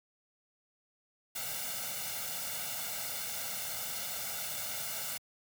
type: noise with comb filter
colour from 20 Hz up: white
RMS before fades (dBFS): -38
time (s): 1.35-5.18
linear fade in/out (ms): 10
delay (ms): 1.4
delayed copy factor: +0.95
effects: high-pass 100 Hz 12 dB/octave